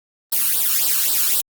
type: noise with flanger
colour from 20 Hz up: blue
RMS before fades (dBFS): -18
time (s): 0.32-1.41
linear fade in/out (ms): 5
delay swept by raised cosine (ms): 0.22 to 0.75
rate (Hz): 3.8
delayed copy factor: +0.85
effects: Opus 32 kbps